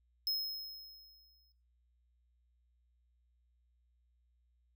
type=tone with exponential decay; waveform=square; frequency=5150 Hz; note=E8; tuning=41 cents flat; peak=-31 dBFS; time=0.27-1.52 s; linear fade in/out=1 ms; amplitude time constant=270 ms; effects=noise-tail reverb RT60 0.5 s tail -26 dB re dry + added 60 Hz sine -70 dBFS peak until 4.75 s